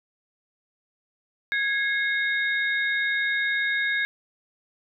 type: tone cluster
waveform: sine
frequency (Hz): 1655 / 2159 / 3718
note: G#6 / C#7 / A#7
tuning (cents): -6 / -46 / -5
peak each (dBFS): -24 / -27 / -33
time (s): 1.52-4.05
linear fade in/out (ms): 0
effects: none